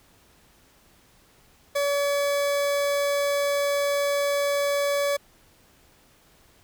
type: tone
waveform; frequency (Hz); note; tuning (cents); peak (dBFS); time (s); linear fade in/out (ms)
40% pulse; 569; C#5; +45; -21; 1.75-5.17; 10
effects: pink hiss -58 dBFS RMS until 6.63 s